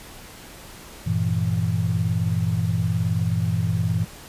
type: chord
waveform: sine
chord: E diminished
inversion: first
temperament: equal with one note detuned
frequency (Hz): 97.6 / 116.54 / 164.81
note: G2 / Bb2 / E3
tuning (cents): -7 / 0 / 0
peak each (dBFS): -24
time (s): 1.06-4.05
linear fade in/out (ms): 10
effects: pink hiss -42 dBFS RMS until 4.28 s + resampled to 32000 Hz